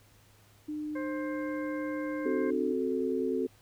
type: tone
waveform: sine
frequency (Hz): 302.1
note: D4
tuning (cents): +49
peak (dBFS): -33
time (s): 0.68-2.73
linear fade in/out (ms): 10
type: harmonic tone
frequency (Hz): 528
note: C5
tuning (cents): +16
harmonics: 1 / 2 / 3 / 4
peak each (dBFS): -37 / -44 / -44 / -47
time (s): 0.95-2.51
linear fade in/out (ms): 10
type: chord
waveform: sine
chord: F# diminished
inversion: second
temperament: equal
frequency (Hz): 261.6 / 370 / 440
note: C4 / F#4 / A4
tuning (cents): 0 / 0 / 0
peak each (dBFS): -32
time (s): 2.25-3.47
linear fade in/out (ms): 10
effects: added 104 Hz sine -62 dBFS peak until 3.61 s + pink hiss -62 dBFS RMS until 3.61 s

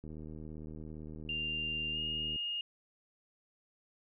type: click train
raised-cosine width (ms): 3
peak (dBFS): -34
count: 181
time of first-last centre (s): 0.04-2.36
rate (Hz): 77.6
type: tone with pitch glide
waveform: sine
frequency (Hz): 2791 to 2846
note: F7 to F7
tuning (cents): -2 to +32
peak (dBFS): -34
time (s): 1.29-2.61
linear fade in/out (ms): 2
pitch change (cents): +34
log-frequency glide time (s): 1.92-1.98
effects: none

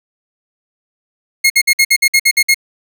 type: tone bursts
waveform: sawtooth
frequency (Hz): 2155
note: C#7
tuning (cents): -49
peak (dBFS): -4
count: 10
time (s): 1.44-2.545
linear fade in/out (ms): 10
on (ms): 61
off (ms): 55
effects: none

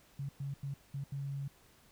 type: tone bursts at uneven times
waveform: sine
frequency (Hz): 139.1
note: C#3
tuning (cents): +6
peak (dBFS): -36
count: 5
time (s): 0.19-0.29 / 0.4-0.54 / 0.63-0.74 / 0.94-1.04 / 1.12-1.48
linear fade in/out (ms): 5
effects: pink hiss -64 dBFS RMS until 1.91 s

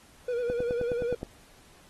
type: tone with vibrato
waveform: triangle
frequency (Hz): 482.9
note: B4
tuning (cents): -39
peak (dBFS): -25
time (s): 0.28-1.15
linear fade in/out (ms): 5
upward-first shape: sine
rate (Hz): 10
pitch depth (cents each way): 57
type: click train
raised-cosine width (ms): 2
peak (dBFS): -20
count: 8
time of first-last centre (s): 0.5-1.231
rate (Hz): 9.58
effects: pink hiss -57 dBFS RMS until 1.89 s + AAC 32 kbps

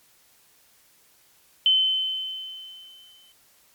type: tone with exponential decay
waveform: sine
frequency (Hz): 3062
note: G7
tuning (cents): -41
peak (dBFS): -14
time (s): 1.66-3.32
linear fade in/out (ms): 1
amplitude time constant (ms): 360
effects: white hiss -59 dBFS RMS until 3.74 s + MP3 96 kbps

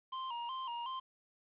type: tone with vibrato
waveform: square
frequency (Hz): 994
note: B5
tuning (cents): +11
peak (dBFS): -39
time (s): 0.12-1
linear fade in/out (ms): 10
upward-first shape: square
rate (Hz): 2.7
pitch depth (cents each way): 88
effects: resampled to 8000 Hz + 11-bit

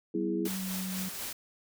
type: chord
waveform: sine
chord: E major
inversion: second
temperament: equal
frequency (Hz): 246.9 / 329.6 / 415.3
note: B3 / E4 / G#4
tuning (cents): 0 / 0 / 0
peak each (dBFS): -37 / -31 / -35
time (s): 0.14-0.48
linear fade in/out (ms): 5
type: tone with pitch glide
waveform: sine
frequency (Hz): 190.7 to 187.21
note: G3 to F#3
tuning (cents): -47 to +21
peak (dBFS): -34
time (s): 0.15-1.09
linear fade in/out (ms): 5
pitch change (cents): -32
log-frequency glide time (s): 0.51-0.72
type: noise with tremolo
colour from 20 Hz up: white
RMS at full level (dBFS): -37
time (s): 0.45-1.33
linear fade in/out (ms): 5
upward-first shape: triangle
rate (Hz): 4.1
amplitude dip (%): 40
effects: none

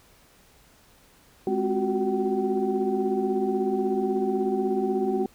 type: tone cluster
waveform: sine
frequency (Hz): 209.2 / 262.6 / 360.3 / 376.6 / 763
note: G#3 / C4 / F#4 / F#4 / G5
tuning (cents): +13 / +6 / -46 / +31 / -47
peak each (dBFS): -29 / -31 / -30 / -25 / -32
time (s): 1.47-5.26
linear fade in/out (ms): 2
effects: tanh soft clip ceiling -11 dBFS + pink hiss -57 dBFS RMS until 5.34 s

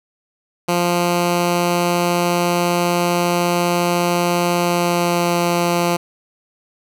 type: tone with pitch glide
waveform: 10% pulse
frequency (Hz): 174.61 to 173.2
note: F3 to F3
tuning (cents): 0 to -14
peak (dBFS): -7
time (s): 0.68-5.97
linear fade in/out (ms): 10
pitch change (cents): -14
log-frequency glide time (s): 4.54-5.35
effects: none

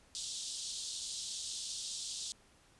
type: band-pass noise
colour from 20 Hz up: pink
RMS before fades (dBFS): -42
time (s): 0.15-2.32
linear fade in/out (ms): 0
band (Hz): 3400 to 9000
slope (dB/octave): 48
effects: pink hiss -65 dBFS RMS until 2.79 s + resampled to 24000 Hz

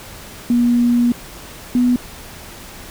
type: tone pair in turn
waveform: sine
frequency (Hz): 240.1 / 246.3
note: B3 / B3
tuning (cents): -49 / -5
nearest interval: unison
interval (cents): 44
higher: second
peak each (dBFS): -11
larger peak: neither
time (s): 0.5-1.12 / 1.75-1.96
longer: first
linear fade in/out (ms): 2
effects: pink hiss -36 dBFS RMS until 2.9 s

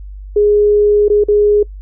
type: tone with dropouts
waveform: sine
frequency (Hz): 415.3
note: G#4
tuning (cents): 0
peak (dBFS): -7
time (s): 0.36-1.63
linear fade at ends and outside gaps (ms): 5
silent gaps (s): 1.083-1.099 / 1.239-1.284
effects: noise-tail reverb RT60 0.1 s tail -24 dB re dry + added 49 Hz sine -27 dBFS peak until 1.81 s

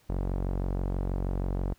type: tone with low-pass filter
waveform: sawtooth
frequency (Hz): 46.25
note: F#1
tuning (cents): 0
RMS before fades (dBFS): -30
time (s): 0.09-1.74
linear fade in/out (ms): 10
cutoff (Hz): 740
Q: 0.88
effects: pink hiss -64 dBFS RMS until 1.78 s

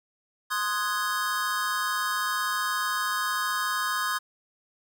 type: chord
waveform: square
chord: Ab dominant seventh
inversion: first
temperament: equal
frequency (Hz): 1046.5 / 1244.5 / 1480 / 1661.2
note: C6 / Eb6 / Gb6 / Ab6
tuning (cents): 0 / 0 / 0 / 0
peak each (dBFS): -32 / -31 / -35 / -32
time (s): 0.5-4.19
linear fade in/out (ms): 20
effects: none

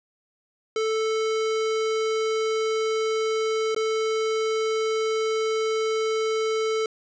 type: tone with dropouts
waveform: square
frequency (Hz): 440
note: A4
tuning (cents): 0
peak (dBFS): -23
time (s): 0.76-6.86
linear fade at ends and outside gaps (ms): 2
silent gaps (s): 3.747-3.763
effects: resampled to 16000 Hz + 10-bit

